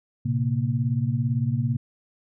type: tone cluster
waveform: sine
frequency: 114.8 / 132.6 / 232.6 Hz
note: A#2 / C3 / A#3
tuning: -26 / +23 / -4 cents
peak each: -25 / -24 / -29 dBFS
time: 0.25-1.77 s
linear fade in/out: 10 ms
effects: none